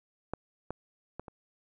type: clicks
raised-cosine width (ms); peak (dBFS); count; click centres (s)
1; -19 / -21 / -24 / -30; 4; 0.336 / 0.706 / 1.196 / 1.282
effects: none